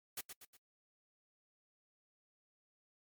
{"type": "noise with echo", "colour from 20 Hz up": "white", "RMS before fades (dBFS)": -42, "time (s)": [0.17, 0.21], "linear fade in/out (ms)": 5, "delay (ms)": 120, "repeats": 3, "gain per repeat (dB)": -7, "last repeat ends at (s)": 0.57, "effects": ["noise-tail reverb RT60 0.1 s tail -24 dB re dry", "MP3 96 kbps"]}